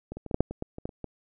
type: clicks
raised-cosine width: 2 ms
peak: -23 / -25 / -25 / -20 / -10 / -7 / -22 / -18 / -25 / -18 / -30 / -22 dBFS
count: 12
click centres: 0.12 / 0.17 / 0.263 / 0.312 / 0.344 / 0.406 / 0.51 / 0.624 / 0.784 / 0.855 / 0.892 / 1.043 s
effects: none